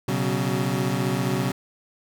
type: chord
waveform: 25% pulse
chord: B suspended second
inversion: none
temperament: equal with one note detuned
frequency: 123.47 / 138.59 / 187.15 Hz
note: B2 / C#3 / F#3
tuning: 0 / 0 / +20 cents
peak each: -23 dBFS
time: 0.08-1.52 s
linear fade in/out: 5 ms
effects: none